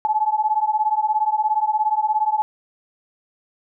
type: beating tone pair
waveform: sine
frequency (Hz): 850 / 867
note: G#5 / A5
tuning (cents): +40 / -26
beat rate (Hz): 17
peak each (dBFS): -20 / -20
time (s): 0.05-2.42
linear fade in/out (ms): 0
effects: none